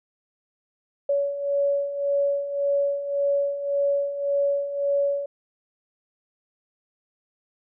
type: beating tone pair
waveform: sine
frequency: 563 / 564.8 Hz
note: C#5 / C#5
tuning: +27 / +32 cents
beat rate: 1.8 Hz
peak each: -28 / -22 dBFS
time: 1.09-5.26 s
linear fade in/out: 5 ms
effects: none